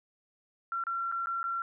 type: tone with dropouts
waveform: sine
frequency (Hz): 1364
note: F6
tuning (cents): -41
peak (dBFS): -30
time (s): 0.72-1.62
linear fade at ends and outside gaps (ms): 1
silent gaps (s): 0.838-0.868 / 1.116-1.123 / 1.259-1.27 / 1.43-1.44
effects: none